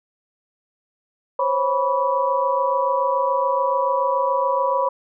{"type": "tone cluster", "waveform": "sine", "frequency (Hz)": [518, 545, 982, 1136], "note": ["C5", "C#5", "B5", "C#6"], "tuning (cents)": [-17, -29, -10, 42], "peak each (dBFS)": [-27, -22, -20, -27], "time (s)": [1.39, 4.89], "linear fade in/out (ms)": 5, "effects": []}